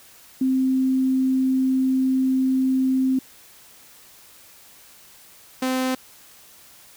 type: tone pair in turn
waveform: sine / sawtooth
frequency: 261.6 / 258.3 Hz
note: C4 / C4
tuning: 0 / -22 cents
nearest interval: unison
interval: 22 cents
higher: first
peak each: -17 dBFS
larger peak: neither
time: 0.41-3.19 / 5.62-5.95 s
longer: first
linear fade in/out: 5 ms
effects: white hiss -49 dBFS RMS until 6.96 s